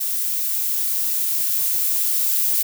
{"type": "noise with level ramp", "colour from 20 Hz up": "violet", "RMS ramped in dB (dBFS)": [-23, -19], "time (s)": [0, 2.63], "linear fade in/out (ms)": 10, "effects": []}